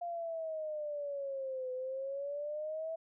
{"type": "exponential two-way sweep", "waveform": "sine", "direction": "down then up", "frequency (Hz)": [698.5, 506, 656], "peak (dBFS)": -36, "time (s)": [0.01, 2.96], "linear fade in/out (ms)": 10, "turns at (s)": 1.72, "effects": []}